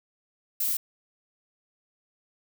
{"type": "noise", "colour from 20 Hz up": "violet", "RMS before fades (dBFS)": -27, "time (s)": [0.6, 0.77], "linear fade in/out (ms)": 5, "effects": []}